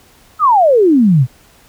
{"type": "exponential sweep", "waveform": "sine", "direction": "down", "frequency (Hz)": [1330, 116.54], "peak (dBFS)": -6, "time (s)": [0.39, 1.27], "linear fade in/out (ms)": 50, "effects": ["pink hiss -47 dBFS RMS until 1.68 s"]}